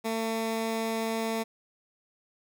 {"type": "tone", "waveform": "15% pulse", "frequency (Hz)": 224.5, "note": "A3", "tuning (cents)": 35, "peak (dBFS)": -22, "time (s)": [0.04, 1.44], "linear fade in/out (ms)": 20, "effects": []}